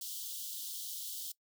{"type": "high-pass noise", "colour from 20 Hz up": "white", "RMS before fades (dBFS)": -42, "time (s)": [0.01, 1.32], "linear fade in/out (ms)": 5, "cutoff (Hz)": 3000, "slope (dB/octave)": 96, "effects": ["noise-tail reverb RT60 0.1 s tail -21 dB re dry"]}